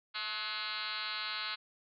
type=tone with frequency modulation; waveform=sine; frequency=2737 Hz; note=F7; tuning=36 cents flat; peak=-35 dBFS; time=0.14-1.56 s; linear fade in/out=20 ms; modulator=208 Hz; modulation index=7.9; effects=none